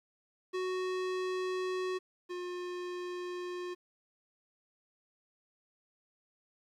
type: tone pair in turn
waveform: square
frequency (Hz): 370 / 357.6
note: F#4 / F4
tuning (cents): 0 / +41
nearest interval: minor second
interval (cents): 59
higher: first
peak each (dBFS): -33 / -38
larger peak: first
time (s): 0.53-1.99 / 2.29-3.75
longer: neither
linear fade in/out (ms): 20
effects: low-pass 5000 Hz 12 dB/octave + 11-bit